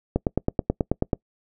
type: click train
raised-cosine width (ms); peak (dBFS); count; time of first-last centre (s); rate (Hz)
2; -7; 10; 0.16-1.132; 9.26
effects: noise-tail reverb RT60 0.1 s tail -25 dB re dry